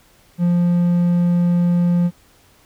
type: tone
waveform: triangle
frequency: 174.61 Hz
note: F3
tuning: in tune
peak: -11 dBFS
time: 0.38-2.11 s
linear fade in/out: 50 ms
effects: pink hiss -53 dBFS RMS until 2.65 s